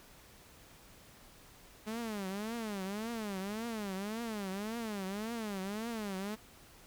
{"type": "tone with vibrato", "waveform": "sawtooth", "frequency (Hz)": 210.4, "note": "G#3", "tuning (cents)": 23, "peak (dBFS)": -33, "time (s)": [1.86, 6.36], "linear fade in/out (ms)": 20, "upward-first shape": "triangle", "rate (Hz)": 1.8, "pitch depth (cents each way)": 220, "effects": ["pink hiss -58 dBFS RMS until 6.86 s"]}